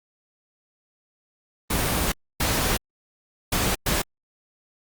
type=noise bursts at uneven times; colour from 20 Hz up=pink; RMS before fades=-23 dBFS; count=4; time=1.7-2.12 / 2.4-2.77 / 3.52-3.75 / 3.86-4.02 s; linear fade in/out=5 ms; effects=Opus 24 kbps